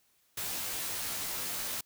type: noise with comb filter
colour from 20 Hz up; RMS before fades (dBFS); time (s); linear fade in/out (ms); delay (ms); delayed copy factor
white; -36; 0.37-1.81; 5; 15; -0.9
effects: white hiss -70 dBFS RMS until 1.85 s